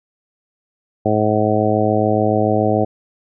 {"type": "harmonic tone", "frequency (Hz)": 107, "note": "A2", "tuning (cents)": -48, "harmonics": [1, 2, 3, 4, 5, 6, 7], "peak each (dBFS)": [-21, -21, -21, -21, -21, -21, -21], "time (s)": [1.05, 2.85], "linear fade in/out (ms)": 10, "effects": []}